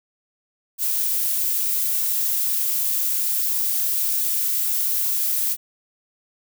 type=noise; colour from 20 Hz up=violet; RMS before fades=-22 dBFS; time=0.78-5.57 s; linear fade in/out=50 ms; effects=none